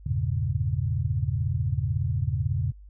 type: chord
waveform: sine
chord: E diminished seventh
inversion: none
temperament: equal with one note detuned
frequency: 82.41 / 100.35 / 116.54 / 138.59 Hz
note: E2 / G2 / Bb2 / Db3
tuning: 0 / +41 / 0 / 0 cents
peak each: -29 dBFS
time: 0.06-2.72 s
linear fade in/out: 5 ms
effects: added 50 Hz sine -44 dBFS peak until 2.89 s